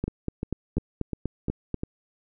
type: two click trains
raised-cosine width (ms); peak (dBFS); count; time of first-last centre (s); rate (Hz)
3; -14 / -16; 8 / 6; 0.04-1.743 / 0.08-1.834; 4.11 / 2.85
effects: none